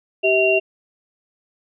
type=tone cluster; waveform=sine; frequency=387.3 / 646 / 2760 Hz; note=G4 / E5 / F7; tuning=-21 / -35 / -21 cents; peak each=-18 dBFS; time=0.23-0.6 s; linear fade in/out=20 ms; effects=none